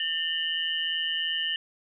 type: tone cluster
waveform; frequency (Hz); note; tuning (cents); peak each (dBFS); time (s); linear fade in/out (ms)
sine; 1802 / 2868 / 3031; A6 / F7 / F#7; +41 / +45 / +41; -32 / -30 / -30; 0-1.56; 2
effects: none